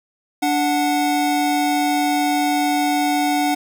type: tone pair together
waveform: square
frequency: 292.5 / 738 Hz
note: D4 / F#5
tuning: -7 / -5 cents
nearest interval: octave + major third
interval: 1602 cents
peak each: -20 dBFS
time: 0.42-3.55 s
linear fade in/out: 10 ms
effects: none